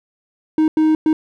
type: tone bursts at uneven times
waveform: triangle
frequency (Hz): 312.7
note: D#4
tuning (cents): +9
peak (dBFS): -9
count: 3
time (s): 0.58-0.68 / 0.77-0.95 / 1.06-1.13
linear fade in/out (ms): 2
effects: none